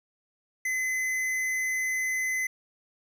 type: tone with tanh clipping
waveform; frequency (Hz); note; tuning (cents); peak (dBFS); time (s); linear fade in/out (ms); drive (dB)
sine; 2035; C7; -49; -28; 0.65-2.47; 5; 15
effects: none